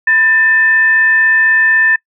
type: tone with frequency modulation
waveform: sine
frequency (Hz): 1782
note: A6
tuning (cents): +22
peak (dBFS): -7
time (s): 0.07-1.96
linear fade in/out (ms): 5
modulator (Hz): 782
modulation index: 0.21
effects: noise-tail reverb RT60 0.1 s tail -26 dB re dry